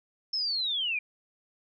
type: linear sweep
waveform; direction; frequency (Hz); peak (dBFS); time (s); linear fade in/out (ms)
sine; down; 5330 to 2349; -27; 0.33-0.99; 5
effects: none